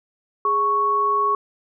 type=tone pair together; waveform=sine; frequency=413.9 / 1108.7 Hz; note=G#4 / C#6; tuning=-6 / 0 cents; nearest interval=octave + perfect fourth; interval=1706 cents; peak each=-26 / -17 dBFS; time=0.45-1.35 s; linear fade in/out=2 ms; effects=none